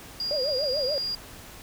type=tone; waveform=sine; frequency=4827 Hz; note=D8; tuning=47 cents sharp; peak=-27 dBFS; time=0.2-1.15 s; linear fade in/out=2 ms
type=tone with vibrato; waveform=sine; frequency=554.4 Hz; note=C#5; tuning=in tune; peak=-26 dBFS; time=0.31-0.98 s; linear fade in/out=0 ms; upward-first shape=triangle; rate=6.9 Hz; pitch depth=220 cents each way
effects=pink hiss -45 dBFS RMS until 1.62 s